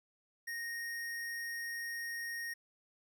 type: tone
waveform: square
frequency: 1861 Hz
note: A#6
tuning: 3 cents flat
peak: -39 dBFS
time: 0.47-2.54 s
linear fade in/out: 10 ms
effects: 12-bit